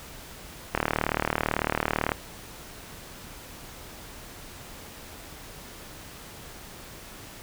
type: click train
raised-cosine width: 0.5 ms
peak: -8 dBFS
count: 53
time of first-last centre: 0.75-2.118 s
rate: 38 Hz
effects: pink hiss -44 dBFS RMS until 7.42 s